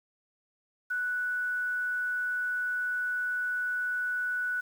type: tone with quantisation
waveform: sine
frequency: 1481 Hz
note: F#6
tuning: 1 cent sharp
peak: -28 dBFS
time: 0.9-4.61 s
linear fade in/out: 10 ms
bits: 9
effects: none